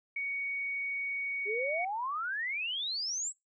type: tone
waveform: sine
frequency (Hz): 2237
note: C#7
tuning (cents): +15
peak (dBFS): -32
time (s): 0.16-1.85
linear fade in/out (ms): 5
type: exponential sweep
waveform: sine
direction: up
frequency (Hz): 392 to 8000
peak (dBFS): -32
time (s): 1.45-3.33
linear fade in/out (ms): 50
effects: noise-tail reverb RT60 0.2 s tail -24 dB re dry